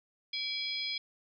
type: harmonic tone with a mistuned harmonic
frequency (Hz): 830.6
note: G#5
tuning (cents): 0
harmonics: 3 / 4 / 5 / 6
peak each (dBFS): -39 / -37 / -40 / -39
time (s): 0.33-0.98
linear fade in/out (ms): 5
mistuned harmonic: 3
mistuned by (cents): -130
effects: none